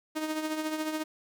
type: tone with tremolo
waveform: sawtooth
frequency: 311.1 Hz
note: D#4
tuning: in tune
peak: -24 dBFS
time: 0.15-1.04 s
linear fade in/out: 20 ms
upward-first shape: triangle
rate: 14 Hz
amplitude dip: 60%
effects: none